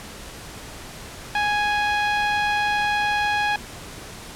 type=tone with low-pass filter; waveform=10% pulse; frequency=830.6 Hz; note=G#5; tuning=in tune; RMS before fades=-22 dBFS; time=1.35-3.56 s; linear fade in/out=2 ms; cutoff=2200 Hz; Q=0.62; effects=pink hiss -38 dBFS RMS until 4.35 s + low-pass 11000 Hz 12 dB/octave